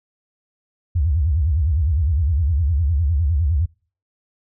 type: tone with vibrato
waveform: sine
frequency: 76.9 Hz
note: D#2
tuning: 20 cents flat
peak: -15 dBFS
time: 0.95-3.66 s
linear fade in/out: 10 ms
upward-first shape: sine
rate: 9.8 Hz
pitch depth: 260 cents each way
effects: noise-tail reverb RT60 0.4 s tail -25 dB re dry